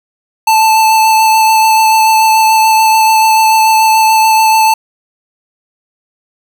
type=tone with vibrato; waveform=square; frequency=880 Hz; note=A5; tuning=in tune; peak=-6 dBFS; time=0.47-4.74 s; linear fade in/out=5 ms; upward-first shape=sine; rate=6.9 Hz; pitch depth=12 cents each way; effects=none